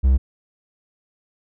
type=tone; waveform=triangle; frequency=65.4 Hz; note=C2; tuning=in tune; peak=-10 dBFS; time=0.03-0.18 s; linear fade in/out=20 ms; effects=none